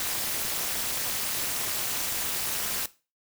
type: noise with amplitude modulation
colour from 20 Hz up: white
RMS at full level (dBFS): -26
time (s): 0-2.86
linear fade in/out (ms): 2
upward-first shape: sine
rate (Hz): 227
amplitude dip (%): 90
effects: noise-tail reverb RT60 0.3 s tail -17 dB re dry